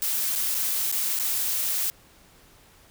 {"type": "noise with dropouts", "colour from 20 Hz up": "blue", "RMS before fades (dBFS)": -26, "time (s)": [0.02, 1.9], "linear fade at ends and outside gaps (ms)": 0, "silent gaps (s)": [[0.353, 0.358], [0.545, 0.549], [0.915, 0.925], [1.189, 1.197]], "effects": ["pink hiss -55 dBFS RMS until 2.9 s"]}